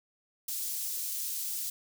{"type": "high-pass noise", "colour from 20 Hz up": "white", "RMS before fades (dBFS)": -35, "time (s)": [0.48, 1.7], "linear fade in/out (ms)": 5, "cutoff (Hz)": 5400, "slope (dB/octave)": 12, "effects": []}